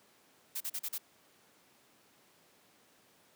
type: noise bursts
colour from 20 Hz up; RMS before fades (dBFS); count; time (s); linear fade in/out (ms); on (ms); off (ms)
blue; -37; 5; 0.55-0.982; 10; 56; 38
effects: pink hiss -65 dBFS RMS until 3.35 s + high-pass 200 Hz 12 dB/octave